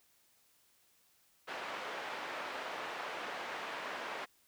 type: band-pass noise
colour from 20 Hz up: pink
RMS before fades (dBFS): -42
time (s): 1.47-4.26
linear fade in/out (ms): 20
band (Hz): 600 to 2400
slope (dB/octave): 12
effects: white hiss -70 dBFS RMS until 4.47 s